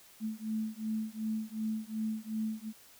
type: beating tone pair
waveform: sine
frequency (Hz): 217.3 / 220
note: A3 / A3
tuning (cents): -21 / 0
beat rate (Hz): 2.7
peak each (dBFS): -36 / -36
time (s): 0.2-2.73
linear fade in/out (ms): 50
effects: white hiss -58 dBFS RMS until 2.99 s